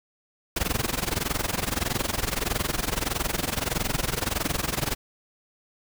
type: noise with amplitude modulation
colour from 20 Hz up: pink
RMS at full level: -24 dBFS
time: 0.56-4.95 s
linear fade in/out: 5 ms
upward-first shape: sine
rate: 21.6 Hz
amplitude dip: 90%
effects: none